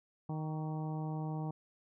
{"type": "harmonic tone with a mistuned harmonic", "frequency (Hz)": 155.56, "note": "D#3", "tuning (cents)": 0, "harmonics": [1, 2, 3, 4, 5, 6, 7], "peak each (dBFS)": [-36, -44, -50, -52, -47, -51, -56], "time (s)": [0.29, 1.51], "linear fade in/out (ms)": 5, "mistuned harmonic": 7, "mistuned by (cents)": 46, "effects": []}